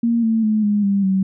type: tone with pitch steps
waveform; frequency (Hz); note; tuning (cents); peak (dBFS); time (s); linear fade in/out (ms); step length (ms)
sine; 233.1 / 224 / 215.2 / 206.8 / 198.75 / 190.98; A#3 / A3 / A3 / G#3 / G3 / G3; 0 / +31 / -38 / -7 / +24 / -45; -14; 0.03-1.23; 5; 200
effects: none